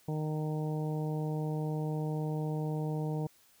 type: harmonic tone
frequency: 154 Hz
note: D#3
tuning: 17 cents flat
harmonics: 1 / 2 / 3 / 4 / 5 / 6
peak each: -32 / -40 / -40 / -46 / -46 / -49 dBFS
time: 0.08-3.27 s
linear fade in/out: 5 ms
effects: white hiss -64 dBFS RMS until 3.6 s